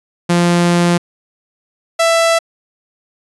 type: tone pair in turn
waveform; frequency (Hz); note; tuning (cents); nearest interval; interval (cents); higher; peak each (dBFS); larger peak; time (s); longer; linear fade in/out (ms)
sawtooth; 173.6 / 663.8; F3 / E5; -10 / +12; octave + major seventh; 2322; second; -6; neither; 0.29-0.98 / 1.99-2.39; first; 10
effects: resampled to 24000 Hz